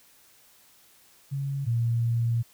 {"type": "tone pair in turn", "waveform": "sine", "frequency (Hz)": [138.59, 116.85], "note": ["C#3", "A#2"], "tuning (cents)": [0, 5], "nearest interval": "minor third", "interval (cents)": 295, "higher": "first", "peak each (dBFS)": [-27, -22], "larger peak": "second", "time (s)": [[1.31, 1.66], [1.66, 2.43]], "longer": "second", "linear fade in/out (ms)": 20, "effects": ["white hiss -58 dBFS RMS until 2.53 s"]}